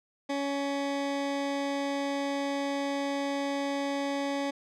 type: tone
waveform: 20% pulse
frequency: 280 Hz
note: C#4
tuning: 18 cents sharp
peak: -24 dBFS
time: 0.29-4.51 s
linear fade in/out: 10 ms
effects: low-pass 6000 Hz 12 dB/octave